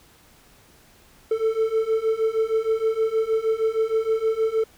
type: beating tone pair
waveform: triangle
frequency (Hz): 440 / 446.4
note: A4 / A4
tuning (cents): 0 / +25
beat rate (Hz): 6.4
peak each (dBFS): -22 / -20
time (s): 1.31-4.64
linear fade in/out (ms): 5
effects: pink hiss -54 dBFS RMS until 4.77 s